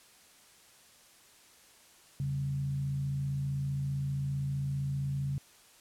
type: tone with frequency modulation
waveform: sine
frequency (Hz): 138.7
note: C#3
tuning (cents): +1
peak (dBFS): -30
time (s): 2.2-5.38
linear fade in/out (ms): 0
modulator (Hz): 55.3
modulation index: 0.38
effects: white hiss -59 dBFS RMS until 5.8 s + low-pass 11000 Hz 12 dB/octave